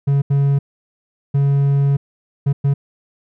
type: tone bursts at uneven times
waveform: triangle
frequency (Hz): 140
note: C#3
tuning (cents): +18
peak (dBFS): -10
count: 5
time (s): 0.07-0.22 / 0.3-0.59 / 1.34-1.97 / 2.46-2.53 / 2.64-2.74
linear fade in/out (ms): 10
effects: none